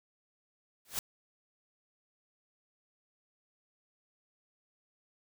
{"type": "noise with exponential growth", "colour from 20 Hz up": "white", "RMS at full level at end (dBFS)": -30, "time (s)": [0.85, 0.99], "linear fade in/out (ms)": 1, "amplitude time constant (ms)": 30, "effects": []}